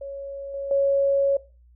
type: tone with level steps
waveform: sine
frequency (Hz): 554.4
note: C#5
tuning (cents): 0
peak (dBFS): -31 / -27 / -17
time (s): 0.01-1.37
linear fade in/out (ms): 5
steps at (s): 0.54 / 0.71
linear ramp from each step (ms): 2
effects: noise-tail reverb RT60 0.3 s tail -17 dB re dry + added 60 Hz sine -51 dBFS peak until 1.75 s

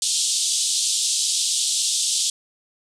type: band-pass noise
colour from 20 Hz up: white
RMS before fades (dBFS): -22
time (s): 0.02-2.3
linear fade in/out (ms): 2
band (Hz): 3200 to 9100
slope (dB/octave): 48
effects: none

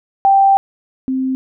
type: tone pair in turn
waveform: sine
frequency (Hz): 784 / 261.6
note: G5 / C4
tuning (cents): 0 / 0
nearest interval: octave + perfect fifth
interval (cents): 1900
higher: first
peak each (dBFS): -7 / -15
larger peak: first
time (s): 0.25-0.57 / 1.08-1.35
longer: first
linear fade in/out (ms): 0
effects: none

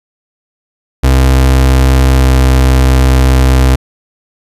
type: tone with pitch glide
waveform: 35% pulse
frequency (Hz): 65.41 to 64.88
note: C2 to C2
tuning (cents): 0 to -14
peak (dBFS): -3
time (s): 1.03-3.76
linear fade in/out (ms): 10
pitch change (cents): -14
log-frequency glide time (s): 2.15-2.3
effects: resampled to 32000 Hz

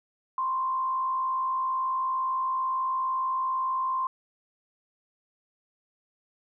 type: tone with frequency modulation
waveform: sine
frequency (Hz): 1046.5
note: C6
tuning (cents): 0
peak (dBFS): -25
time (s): 0.38-4.07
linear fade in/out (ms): 2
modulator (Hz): 57.8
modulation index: 0.41
effects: none

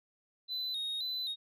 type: tone with vibrato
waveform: sine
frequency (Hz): 3874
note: B7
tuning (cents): -34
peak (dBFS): -31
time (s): 0.48-1.36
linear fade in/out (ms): 50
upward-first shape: square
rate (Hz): 1.9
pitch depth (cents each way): 61
effects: tanh soft clip ceiling -33 dBFS

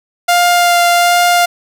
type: tone with vibrato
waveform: sawtooth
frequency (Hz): 700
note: F5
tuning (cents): +4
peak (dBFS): -4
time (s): 0.28-1.46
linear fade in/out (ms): 10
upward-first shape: sine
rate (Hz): 1.3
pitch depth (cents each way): 10
effects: none

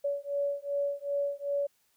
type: beating tone pair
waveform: sine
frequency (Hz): 566 / 568.6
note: C#5 / C#5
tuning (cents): +36 / +44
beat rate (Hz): 2.6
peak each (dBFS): -32 / -32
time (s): 0.04-1.67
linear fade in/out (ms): 10
effects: white hiss -71 dBFS RMS until 1.96 s

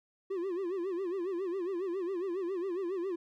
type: tone with vibrato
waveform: triangle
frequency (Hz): 366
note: F#4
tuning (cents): -19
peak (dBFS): -30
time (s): 0.3-3.16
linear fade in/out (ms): 10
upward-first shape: sine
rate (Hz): 7.3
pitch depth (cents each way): 140
effects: none

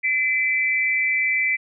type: tone pair together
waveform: sine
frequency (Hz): 2032 / 2330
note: B6 / D7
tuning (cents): +49 / -14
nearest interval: major second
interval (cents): 237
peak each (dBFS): -21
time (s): 0.03-1.57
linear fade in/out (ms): 20
effects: none

